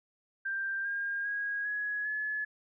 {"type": "tone with pitch steps", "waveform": "sine", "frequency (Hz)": [1581, 1612.4, 1644.3, 1676.9, 1710.2], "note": ["G6", "G6", "G#6", "G#6", "A6"], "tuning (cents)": [14, 48, -18, 16, -50], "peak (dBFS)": -31, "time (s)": [0.45, 2.45], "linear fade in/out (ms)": 10, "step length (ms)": 400, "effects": []}